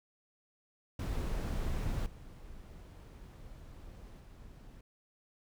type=noise with level steps; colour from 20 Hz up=brown; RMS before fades=-35 / -50 / -52 dBFS; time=0.99-4.81 s; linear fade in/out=5 ms; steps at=2.06 / 4.2 s; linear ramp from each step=2 ms; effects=none